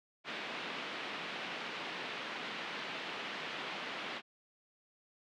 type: band-pass noise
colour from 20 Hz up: white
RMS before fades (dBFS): -42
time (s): 0.24-4.22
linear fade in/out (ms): 50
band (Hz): 170 to 3300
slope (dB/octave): 24
effects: none